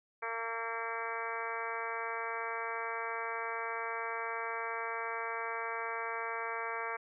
harmonic tone with a mistuned harmonic, 228.7 Hz, A#3, 33 cents flat, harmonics 2 / 3 / 4 / 5 / 6 / 7 / 8 / 9 / 10, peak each -43 / -45 / -42 / -42 / -44 / -43 / -47 / -46 / -45 dBFS, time 0.22-6.97 s, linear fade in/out 10 ms, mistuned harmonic 6, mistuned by -15 cents, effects none

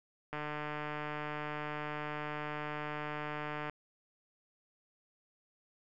click train, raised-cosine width 0.5 ms, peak -24 dBFS, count 506, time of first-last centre 0.33-3.697 s, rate 150 Hz, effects none

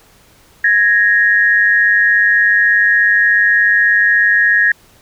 sine tone pair together, 1661.3 / 1864.7 Hz, G#6 / A#6, 0 / 0 cents, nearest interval major second, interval 200 cents, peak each -11 dBFS, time 0.64-4.72 s, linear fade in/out 5 ms, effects pink hiss -48 dBFS RMS until 5.01 s

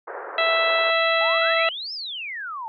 pink band-pass noise, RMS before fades -34 dBFS, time 0.07-0.91 s, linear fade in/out 10 ms, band 400 to 1700 Hz, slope 48 dB/octave
harmonic tone, 659.3 Hz, E5, in tune, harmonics 1 / 2 / 3 / 4 / 5 / 6, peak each -22 / -24 / -24 / -26 / -29 / -29 dBFS, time 0.38-1.69 s, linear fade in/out 2 ms
sine exponential two-way sweep, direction up then down, 799 to 5370 to 858 Hz, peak -29 dBFS, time 1.21-2.68 s, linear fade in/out 0 ms, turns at 1.93 s
effects none

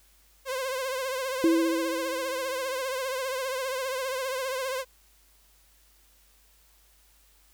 sawtooth tone with vibrato, 523.3 Hz, C5, in tune, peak -25 dBFS, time 0.45-4.85 s, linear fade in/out 50 ms, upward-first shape triangle, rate 15 Hz, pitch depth 85 cents each way
sine tone with exponential decay, 329.6 Hz, E4, in tune, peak -17 dBFS, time 1.44-2.82 s, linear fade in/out 1 ms, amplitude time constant 300 ms
effects added 50 Hz sine -62 dBFS peak until 7.53 s + white hiss -62 dBFS RMS until 7.53 s

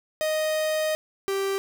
45% pulse tone pair in turn, 622.3 / 390.9 Hz, D#5 / G4, 0 / -5 cents, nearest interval minor sixth, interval 805 cents, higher first, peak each -23 / -24 dBFS, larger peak first, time 0.21-0.95 / 1.28-1.58 s, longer first, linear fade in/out 0 ms, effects none

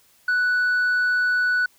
sine tone, 1482 Hz, F#6, 2 cents sharp, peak -15 dBFS, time 0.28-1.66 s, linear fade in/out 5 ms, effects tanh soft clip ceiling -17 dBFS + white hiss -58 dBFS RMS until 1.78 s

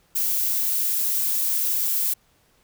violet noise, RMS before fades -23 dBFS, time 0.15-2.14 s, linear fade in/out 10 ms, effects pink hiss -62 dBFS RMS until 2.63 s

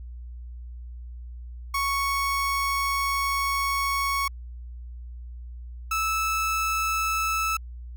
30% pulse tone pair in turn, 1108.7 / 1310.1 Hz, C#6 / E6, 0 / -11 cents, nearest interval minor third, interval 289 cents, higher second, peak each -21 dBFS, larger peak neither, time 1.74-4.28 / 5.91-7.57 s, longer first, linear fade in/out 5 ms, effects added 60 Hz sine -36 dBFS peak until 7.96 s

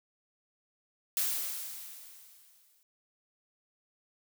blue noise with exponential decay, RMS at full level -29 dBFS, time 1.17-2.83 s, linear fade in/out 1 ms, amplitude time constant 360 ms, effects none

